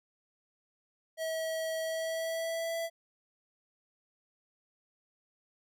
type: tone with pitch glide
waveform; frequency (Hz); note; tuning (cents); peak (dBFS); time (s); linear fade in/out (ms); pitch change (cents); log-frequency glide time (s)
square; 644 to 664; E5 to E5; -41 to +12; -33; 1.17-2.9; 50; +53; 1.81-2.78
effects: none